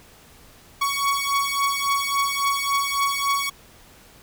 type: beating tone pair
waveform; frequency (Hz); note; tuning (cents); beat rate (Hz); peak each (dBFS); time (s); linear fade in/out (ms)
sawtooth; 1116 / 1119.6; C#6 / C#6; +11 / +17; 3.6; -20; 0.81-3.5; 10
effects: pink hiss -50 dBFS RMS until 4.22 s